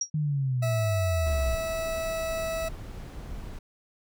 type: tone with exponential decay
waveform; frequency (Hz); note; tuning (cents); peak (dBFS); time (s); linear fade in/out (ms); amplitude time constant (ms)
sine; 5670; F8; +25; -22; 0.01-0.1; 5; 19
type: linear sweep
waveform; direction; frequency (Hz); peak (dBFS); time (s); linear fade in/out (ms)
sine; down; 155.56 to 58.27; -24; 0.14-1.55; 5
type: tone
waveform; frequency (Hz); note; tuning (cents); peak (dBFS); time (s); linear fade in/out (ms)
40% pulse; 652; E5; -19; -28; 0.62-2.69; 10
type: noise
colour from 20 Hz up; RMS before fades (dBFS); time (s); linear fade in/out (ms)
brown; -38; 1.26-3.59; 5
effects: none